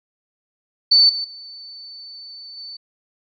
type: tone with level steps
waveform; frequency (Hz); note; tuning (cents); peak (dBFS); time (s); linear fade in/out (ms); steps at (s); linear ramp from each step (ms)
sine; 4513; C#8; +30; -9 / -22 / -35 / -32; 0.91-2.77; 10; 1.09 / 1.24 / 2.57; 5
effects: none